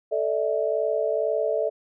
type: chord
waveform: sine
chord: A suspended fourth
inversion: none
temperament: equal with one note detuned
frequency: 440 / 587.3 / 649.4 Hz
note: A4 / D5 / E5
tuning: 0 / 0 / -26 cents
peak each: -26 dBFS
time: 0.11-1.7 s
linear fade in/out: 20 ms
effects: none